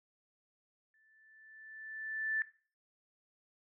sine tone with exponential growth, 1760 Hz, A6, in tune, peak -29 dBFS, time 0.94-2.42 s, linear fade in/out 1 ms, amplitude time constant 320 ms, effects noise-tail reverb RT60 0.4 s tail -17 dB re dry

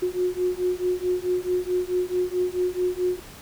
sine beating tone pair, 360 / 364.6 Hz, F#4 / F#4, -47 / -25 cents, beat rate 4.6 Hz, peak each -25 dBFS, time 0.02-3.2 s, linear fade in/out 10 ms, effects pink hiss -44 dBFS RMS until 3.41 s

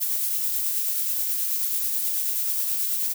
violet noise with tremolo, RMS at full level -24 dBFS, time 0-3.14 s, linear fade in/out 20 ms, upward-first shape triangle, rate 9.3 Hz, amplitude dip 30%, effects none

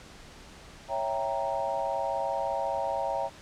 sine chord, C# diminished seventh, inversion none, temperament equal, 554.4 / 659.3 / 784 / 932.3 Hz, C#5 / E5 / G5 / Bb5, 0 / 0 / 0 / 0 cents, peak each -33 dBFS, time 0.88-3.3 s, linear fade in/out 50 ms, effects pink hiss -49 dBFS RMS until 3.41 s + low-pass 7000 Hz 12 dB/octave

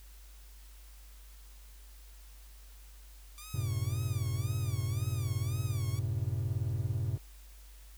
5% pulse tone with vibrato, 1174.7 Hz, D6, in tune, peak -35 dBFS, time 3.38-5.99 s, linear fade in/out 0 ms, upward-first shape sine, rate 1.9 Hz, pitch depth 140 cents each way
triangle chord, F# diminished, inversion none, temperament equal, 92.5 / 110 / 130.81 Hz, F#2 / A2 / C3, 0 / 0 / 0 cents, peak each -33 / -32 / -34 dBFS, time 3.54-7.18 s, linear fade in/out 5 ms
effects added 50 Hz sine -50 dBFS peak until 7.97 s + white hiss -60 dBFS RMS until 7.97 s

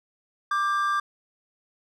triangle tone pair together, 1179.1 / 1600 Hz, D6 / G6, +7 / +35 cents, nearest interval perfect fourth, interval 528 cents, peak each -21 / -27 dBFS, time 0.51-1 s, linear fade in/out 5 ms, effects none

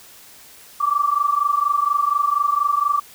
sine tone pair together, 1150.5 / 1174.7 Hz, D6 / D6, -36 / 0 cents, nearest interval unison, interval 36 cents, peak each -19 dBFS, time 0.8-3 s, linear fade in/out 10 ms, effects white hiss -45 dBFS RMS until 3.14 s

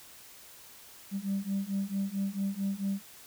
sine beating tone pair, 194.3 / 198.8 Hz, G3 / G3, -15 / +25 cents, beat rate 4.5 Hz, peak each -32 / -31 dBFS, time 1.11-3.02 s, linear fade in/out 50 ms, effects tanh soft clip ceiling -25 dBFS + white hiss -52 dBFS RMS until 3.26 s

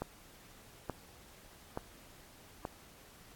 click train, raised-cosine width 1 ms, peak -22 dBFS, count 4, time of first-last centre 0.02-2.652 s, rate 1.14 Hz, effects pink hiss -58 dBFS RMS until 3.35 s + AAC 64 kbps

